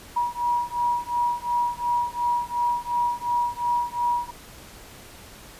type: beating tone pair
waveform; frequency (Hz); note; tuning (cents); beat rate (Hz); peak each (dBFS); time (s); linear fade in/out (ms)
sine; 960 / 962.8; B5 / B5; -49 / -44; 2.8; -25; 0.16-4.31; 10
effects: pink hiss -45 dBFS RMS until 5.59 s + resampled to 32000 Hz